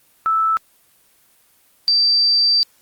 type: tone pair in turn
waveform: sine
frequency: 1315 / 4671 Hz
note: E6 / D8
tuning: -5 / -10 cents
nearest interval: octave + minor seventh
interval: 2195 cents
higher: second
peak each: -14 / -12 dBFS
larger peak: second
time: 0.26-0.57 / 1.88-2.63 s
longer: second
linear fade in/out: 0 ms
effects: white hiss -56 dBFS RMS until 2.81 s + Opus 24 kbps